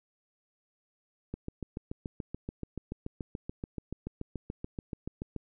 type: click train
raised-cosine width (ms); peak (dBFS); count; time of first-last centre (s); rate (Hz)
3; -23; 29; 1.34-5.363; 6.96
effects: none